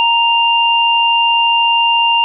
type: tone pair together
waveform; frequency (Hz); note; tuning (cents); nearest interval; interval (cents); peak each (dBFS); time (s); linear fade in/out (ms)
sine; 932.3 / 2794; A#5 / F7; 0 / 0; octave + perfect fifth; 1900; -12; 0-2.24; 0
effects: none